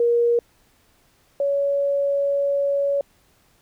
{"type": "tone pair in turn", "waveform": "sine", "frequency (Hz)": [472.8, 562.3], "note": ["A#4", "C#5"], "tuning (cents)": [24, 25], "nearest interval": "minor third", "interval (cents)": 301, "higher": "second", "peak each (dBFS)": [-15, -18], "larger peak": "first", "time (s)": [[0, 0.39], [1.4, 3.01]], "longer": "second", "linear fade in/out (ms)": 2, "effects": ["pink hiss -60 dBFS RMS until 3.61 s"]}